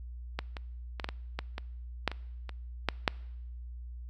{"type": "clicks", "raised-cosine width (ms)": 0.3, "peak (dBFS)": [-16, -23, -20, -17, -19, -17, -20, -10, -22, -25, -10, -7], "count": 12, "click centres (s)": [0.39, 0.568, 0.998, 1.044, 1.089, 1.39, 1.581, 2.077, 2.116, 2.493, 2.887, 3.078], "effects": ["noise-tail reverb RT60 0.9 s tail -24 dB re dry", "added 60 Hz sine -40 dBFS peak until 4.09 s"]}